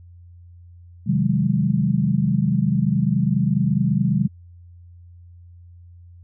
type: chord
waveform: sine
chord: Ab dominant seventh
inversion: first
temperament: equal with one note detuned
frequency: 130.81 / 155.56 / 185 / 205.3 Hz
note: C3 / Eb3 / Gb3 / Ab3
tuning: 0 / 0 / 0 / -20 cents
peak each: -22 dBFS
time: 1.06-4.28 s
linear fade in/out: 20 ms
effects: added 87 Hz sine -42 dBFS peak until 6.23 s